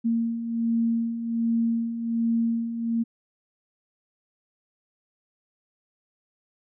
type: beating tone pair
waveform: sine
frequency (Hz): 229.3 / 230.6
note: A#3 / A#3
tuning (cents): -28 / -19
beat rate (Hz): 1.3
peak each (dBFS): -30 / -23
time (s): 0.04-3.04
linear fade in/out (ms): 20
effects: none